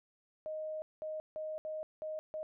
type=tone bursts at uneven times; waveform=sine; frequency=622.3 Hz; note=D#5; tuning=in tune; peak=-37 dBFS; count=6; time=0.46-0.82 / 1.02-1.2 / 1.36-1.58 / 1.65-1.83 / 2.02-2.19 / 2.34-2.43 s; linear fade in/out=0 ms; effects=none